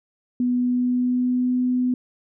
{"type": "tone with pitch glide", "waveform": "sine", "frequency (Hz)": [246.9, 250.6], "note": ["B3", "B3"], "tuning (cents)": [0, 25], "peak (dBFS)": -18, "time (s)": [0.4, 1.94], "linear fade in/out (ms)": 2, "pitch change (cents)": 25, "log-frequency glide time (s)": [0.56, 1.56], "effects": []}